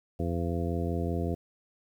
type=harmonic tone; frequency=85.2 Hz; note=F2; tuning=42 cents flat; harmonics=1 / 2 / 3 / 4 / 5 / 6 / 8; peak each=-31 / -34 / -36 / -37 / -38 / -39 / -40 dBFS; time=0.19-1.35 s; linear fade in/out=10 ms; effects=10-bit